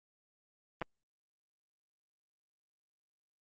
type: clicks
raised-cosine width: 0.5 ms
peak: -21 dBFS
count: 2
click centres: 0.816 / 0.822 s
effects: Opus 24 kbps